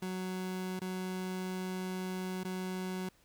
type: tone with dropouts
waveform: 30% pulse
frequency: 185.3 Hz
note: F#3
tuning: 3 cents sharp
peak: -33 dBFS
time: 0.02-3.09 s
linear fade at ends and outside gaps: 5 ms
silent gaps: 0.794-0.815 / 2.435-2.448 s
effects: pink hiss -67 dBFS RMS until 3.24 s